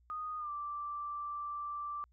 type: tone with pitch glide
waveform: sine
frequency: 1238 to 1172.6 Hz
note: D#6 to D6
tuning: -9 to -3 cents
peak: -37 dBFS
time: 0.1-2.04 s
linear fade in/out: 0 ms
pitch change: -94 cents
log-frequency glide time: 0.38-0.5 s
effects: added 60 Hz sine -64 dBFS peak until 2.12 s